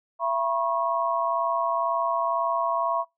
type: tone cluster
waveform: sine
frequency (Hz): 673 / 969 / 1091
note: E5 / B5 / C#6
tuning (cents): +36 / -33 / -28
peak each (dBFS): -27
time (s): 0.19-3.05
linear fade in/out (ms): 50
effects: noise-tail reverb RT60 0.2 s tail -24 dB re dry